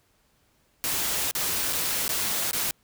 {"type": "noise with dropouts", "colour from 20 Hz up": "white", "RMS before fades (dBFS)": -27, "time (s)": [0.84, 2.71], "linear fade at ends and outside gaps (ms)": 0, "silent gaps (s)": [[1.311, 1.351], [1.726, 1.73], [2.08, 2.092], [2.511, 2.532]], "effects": ["pink hiss -66 dBFS RMS until 2.83 s"]}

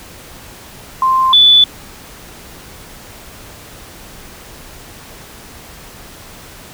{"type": "tone pair in turn", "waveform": "sine", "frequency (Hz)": [1046.5, 3473], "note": ["C6", "A7"], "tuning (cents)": [0, -23], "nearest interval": "octave + major sixth", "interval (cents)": 2077, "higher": "second", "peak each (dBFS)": [-9, -4], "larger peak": "second", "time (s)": [[1.02, 1.33], [1.33, 1.64]], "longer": "neither", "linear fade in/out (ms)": 2, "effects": ["pink hiss -36 dBFS RMS until 6.73 s"]}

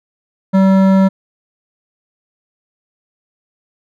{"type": "tone with hard clipping", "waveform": "sine", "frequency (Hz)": 191.9, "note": "G3", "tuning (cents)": -37, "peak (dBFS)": -9, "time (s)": [0.53, 1.09], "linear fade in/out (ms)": 20, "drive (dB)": 13, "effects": []}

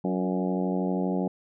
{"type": "harmonic tone with a mistuned harmonic", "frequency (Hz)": 92.5, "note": "F#2", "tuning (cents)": 0, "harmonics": [2, 3, 4, 5, 6, 7, 8, 9], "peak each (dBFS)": [-27, -31, -33, -35, -37, -38, -39, -40], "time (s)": [0.04, 1.28], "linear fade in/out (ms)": 5, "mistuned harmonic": 4, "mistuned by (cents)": -33, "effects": []}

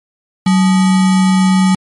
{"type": "tone with sample-and-hold", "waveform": "sine", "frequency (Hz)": 187.9, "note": "F#3", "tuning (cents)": 27, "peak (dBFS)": -7, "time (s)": [0.46, 1.75], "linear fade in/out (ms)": 5, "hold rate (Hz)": 1050, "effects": ["MP3 48 kbps"]}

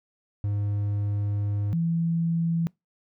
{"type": "tone pair in turn", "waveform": ["triangle", "sine"], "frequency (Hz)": [102.4, 166.73], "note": ["G#2", "E3"], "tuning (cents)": [-24, 20], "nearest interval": "minor sixth", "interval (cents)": 844, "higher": "second", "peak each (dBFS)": -22, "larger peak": "neither", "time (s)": [[0.44, 1.73], [1.73, 2.67]], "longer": "first", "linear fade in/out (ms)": 0, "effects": ["noise-tail reverb RT60 0.2 s tail -25 dB re dry"]}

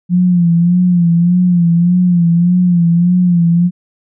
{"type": "tone with vibrato", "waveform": "sine", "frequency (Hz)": 174.61, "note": "F3", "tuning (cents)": 0, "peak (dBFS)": -7, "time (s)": [0.09, 3.71], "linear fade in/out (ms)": 50, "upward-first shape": "sine", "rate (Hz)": 1.7, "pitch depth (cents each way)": 62, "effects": []}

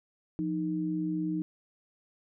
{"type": "tone pair together", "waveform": "sine", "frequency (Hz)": [174.5, 310.9], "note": ["F3", "D#4"], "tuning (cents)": [-1, -1], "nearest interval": "minor seventh", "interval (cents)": 1000, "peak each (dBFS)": [-33, -30], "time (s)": [0.39, 1.42], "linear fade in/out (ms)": 0, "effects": []}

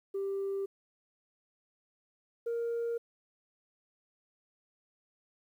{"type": "tone pair in turn", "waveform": "sine", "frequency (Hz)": [392.8, 467.1], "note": ["G4", "A#4"], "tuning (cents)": [4, 3], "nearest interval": "minor third", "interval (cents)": 299, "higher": "second", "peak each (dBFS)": [-30, -29], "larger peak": "second", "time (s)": [[0.14, 0.66], [2.46, 2.98]], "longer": "neither", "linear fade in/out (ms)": 10, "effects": ["tanh soft clip ceiling -29 dBFS", "11-bit"]}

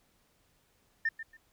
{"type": "tone with echo", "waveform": "sine", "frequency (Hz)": 1797, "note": "A6", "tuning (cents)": 36, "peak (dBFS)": -25, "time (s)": [1.05, 1.09], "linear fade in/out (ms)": 5, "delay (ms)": 140, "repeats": 2, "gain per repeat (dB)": -13, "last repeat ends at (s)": 1.37, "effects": ["tanh soft clip ceiling -22 dBFS", "pink hiss -70 dBFS RMS until 1.52 s"]}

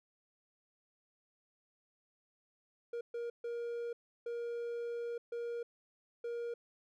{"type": "tone bursts at uneven times", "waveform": "triangle", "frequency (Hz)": 471.9, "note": "A#4", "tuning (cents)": 21, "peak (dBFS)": -35, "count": 6, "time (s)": [[2.93, 3.01], [3.14, 3.3], [3.44, 3.93], [4.26, 5.18], [5.32, 5.63], [6.24, 6.54]], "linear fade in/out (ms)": 5, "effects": []}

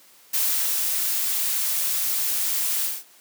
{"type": "noise with ADSR envelope", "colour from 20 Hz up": "blue", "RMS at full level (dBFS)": -22, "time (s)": [0.33, 3.04], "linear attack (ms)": 13, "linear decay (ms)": 410, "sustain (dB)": -2, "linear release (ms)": 210, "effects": ["white hiss -53 dBFS RMS until 3.2 s", "high-pass 200 Hz 12 dB/octave"]}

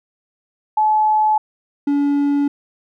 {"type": "tone pair in turn", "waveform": ["sine", "triangle"], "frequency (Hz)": [859, 285.3], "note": ["A5", "C#4"], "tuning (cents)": [-42, 50], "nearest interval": "octave + perfect fifth", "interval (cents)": 1908, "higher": "first", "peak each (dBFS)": -12, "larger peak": "neither", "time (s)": [[0.77, 1.38], [1.87, 2.48]], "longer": "neither", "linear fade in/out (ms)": 5, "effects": []}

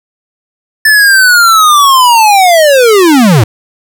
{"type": "linear sweep", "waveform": "square", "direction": "down", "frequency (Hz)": [1762, 96.7], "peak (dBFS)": -3, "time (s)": [0.85, 3.44], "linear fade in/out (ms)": 5, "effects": []}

